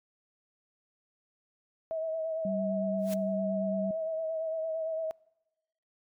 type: tone with vibrato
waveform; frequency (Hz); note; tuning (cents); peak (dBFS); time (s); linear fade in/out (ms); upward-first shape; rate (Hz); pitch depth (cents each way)
sine; 643; E5; -43; -30; 1.91-5.11; 0; sine; 8.8; 31
type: tone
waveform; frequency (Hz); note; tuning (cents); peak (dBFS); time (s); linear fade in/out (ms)
sine; 194.1; G3; -17; -31; 2.45-3.91; 2
type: noise with exponential growth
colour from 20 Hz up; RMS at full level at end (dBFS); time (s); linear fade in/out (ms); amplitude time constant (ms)
white; -37; 2.98-3.14; 5; 33
effects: noise-tail reverb RT60 1.0 s tail -25 dB re dry + MP3 96 kbps